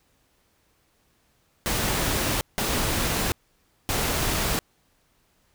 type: noise bursts at uneven times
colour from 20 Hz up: pink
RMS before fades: -25 dBFS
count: 3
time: 1.66-2.41 / 2.58-3.32 / 3.89-4.59 s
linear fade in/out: 0 ms
effects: pink hiss -66 dBFS RMS until 5.54 s